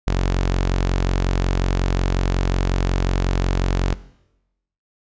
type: tone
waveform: sawtooth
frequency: 45.51 Hz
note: F#1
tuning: 28 cents flat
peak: -13 dBFS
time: 0.07-3.94 s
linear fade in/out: 0 ms
effects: noise-tail reverb RT60 0.9 s tail -18 dB re dry + resampled to 16000 Hz